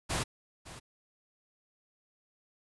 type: noise with echo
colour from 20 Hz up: pink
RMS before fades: -32 dBFS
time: 0.09-0.24 s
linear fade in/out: 20 ms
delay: 560 ms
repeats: 1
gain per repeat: -15 dB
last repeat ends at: 0.8 s
effects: resampled to 24000 Hz

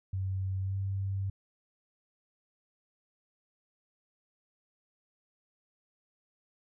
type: tone with pitch glide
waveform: sine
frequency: 95.2 to 97.31 Hz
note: F#2 to G2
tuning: +50 to -12 cents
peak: -30 dBFS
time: 0.13-1.3 s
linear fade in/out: 5 ms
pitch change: +38 cents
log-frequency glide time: 0.61-0.76 s
effects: none

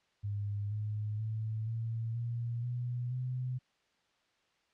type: tone with pitch steps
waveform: sine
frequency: 102.2 / 105.93 / 109.79 / 113.79 / 117.94 / 122.24 / 126.7 Hz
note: G#2 / G#2 / A2 / A#2 / A#2 / B2 / B2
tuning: -27 / +35 / -3 / -41 / +21 / -17 / +45 cents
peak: -33 dBFS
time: 0.23-3.59 s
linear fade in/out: 20 ms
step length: 480 ms
effects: white hiss -73 dBFS RMS until 4.73 s + low-pass 4000 Hz 12 dB/octave

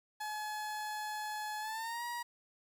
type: tone with pitch glide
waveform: 30% pulse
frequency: 851 to 955.2 Hz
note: G#5 to A#5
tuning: +42 to +42 cents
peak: -35 dBFS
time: 0.2-2.23 s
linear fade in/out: 10 ms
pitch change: +200 cents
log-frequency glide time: 1.6-2.03 s
effects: 11-bit

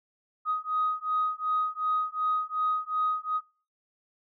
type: beating tone pair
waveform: sine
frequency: 1251 / 1253.7 Hz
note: D#6 / D#6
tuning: +9 / +13 cents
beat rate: 2.7 Hz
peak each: -28 dBFS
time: 0.45-3.41 s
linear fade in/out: 50 ms
effects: noise-tail reverb RT60 0.4 s tail -24 dB re dry + tanh soft clip ceiling -18 dBFS

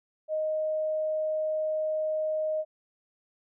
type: tone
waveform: sine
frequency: 622.3 Hz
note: D#5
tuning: in tune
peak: -26 dBFS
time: 0.28-2.65 s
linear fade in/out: 50 ms
effects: none

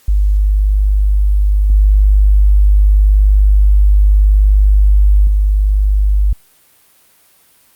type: tone with level steps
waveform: sine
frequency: 50.4 Hz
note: G1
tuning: 49 cents sharp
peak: -8 / -5 / -8 dBFS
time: 0.08-6.33 s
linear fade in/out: 5 ms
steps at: 1.7 / 5.27 s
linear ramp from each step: 2 ms
effects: white hiss -50 dBFS RMS until 7.75 s + Opus 48 kbps

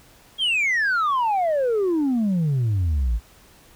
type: exponential sweep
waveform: sine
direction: down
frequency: 3322 to 51.7 Hz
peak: -16 dBFS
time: 0.38-3.2 s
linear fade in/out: 50 ms
effects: tanh soft clip ceiling -17 dBFS + pink hiss -52 dBFS RMS until 3.75 s

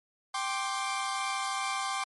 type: chord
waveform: sawtooth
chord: G suspended fourth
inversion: none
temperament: equal with one note detuned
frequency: 784 / 1056.2 / 1174.7 Hz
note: G5 / C6 / D6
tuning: 0 / +16 / 0 cents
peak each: -31 dBFS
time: 0.34-2.04 s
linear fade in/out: 5 ms
effects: MP3 48 kbps

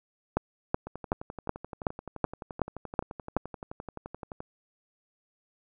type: two click trains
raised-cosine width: 1 ms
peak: -24 / -10 dBFS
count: 42 / 9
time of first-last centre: 0.87-4.404 / 0.37-3.366 s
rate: 11.6 / 2.67 Hz
effects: none

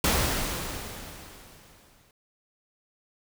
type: noise with exponential decay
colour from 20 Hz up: pink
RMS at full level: -22 dBFS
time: 0.04-2.11 s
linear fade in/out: 2 ms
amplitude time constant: 450 ms
effects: none

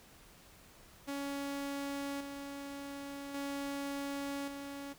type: tone with tremolo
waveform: sawtooth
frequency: 280.2 Hz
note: C#4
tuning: 19 cents sharp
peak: -33 dBFS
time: 1.07-4.94 s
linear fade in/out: 20 ms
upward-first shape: square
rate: 0.44 Hz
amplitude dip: 45%
effects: pink hiss -59 dBFS RMS until 4.98 s

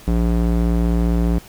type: tone with band-pass filter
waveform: square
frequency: 57.6 Hz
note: A#1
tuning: 20 cents flat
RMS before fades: -17 dBFS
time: 0.07-1.39 s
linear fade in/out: 10 ms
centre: 190 Hz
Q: 0.68
effects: pink hiss -43 dBFS RMS until 1.48 s

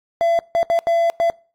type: tone bursts at uneven times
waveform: triangle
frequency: 675 Hz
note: E5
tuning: 41 cents sharp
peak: -12 dBFS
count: 5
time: 0.21-0.39 / 0.55-0.63 / 0.7-0.79 / 0.87-1.1 / 1.2-1.3 s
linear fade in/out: 0 ms
effects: noise-tail reverb RT60 0.4 s tail -25 dB re dry + AAC 64 kbps

